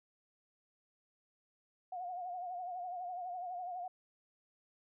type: tone with vibrato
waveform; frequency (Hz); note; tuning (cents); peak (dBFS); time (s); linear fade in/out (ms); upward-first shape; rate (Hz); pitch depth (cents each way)
sine; 720; F#5; -47; -39; 1.92-3.88; 5; triangle; 12; 77
effects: none